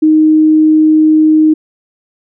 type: tone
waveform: sine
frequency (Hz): 311.1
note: D#4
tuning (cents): 0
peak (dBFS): -4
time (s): 0.02-1.54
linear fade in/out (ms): 10
effects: none